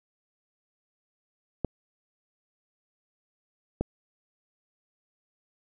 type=clicks; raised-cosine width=2 ms; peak=-13 dBFS; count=2; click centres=1.647 / 3.81 s; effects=none